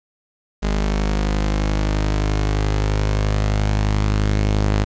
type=tone pair together; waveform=sawtooth; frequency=51.56 / 103 Hz; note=G#1 / G#2; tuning=-12 / -14 cents; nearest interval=octave; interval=1198 cents; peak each=-13 / -22 dBFS; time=0.62-4.85 s; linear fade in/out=20 ms; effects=resampled to 16000 Hz + 7-bit